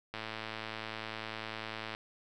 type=click train; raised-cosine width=0.3 ms; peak=-23 dBFS; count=200; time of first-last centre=0.14-1.949 s; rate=110 Hz; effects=none